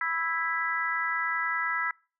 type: harmonic tone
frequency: 329.6 Hz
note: E4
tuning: in tune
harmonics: 3 / 4 / 5 / 6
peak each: -36 / -31 / -32 / -31 dBFS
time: 0.01-1.91 s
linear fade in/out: 2 ms
effects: noise-tail reverb RT60 0.4 s tail -26 dB re dry